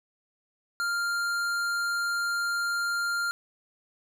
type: tone with tanh clipping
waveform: sine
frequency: 1396.9 Hz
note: F6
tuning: in tune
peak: -28 dBFS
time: 0.8-3.31 s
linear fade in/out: 0 ms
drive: 16 dB
effects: none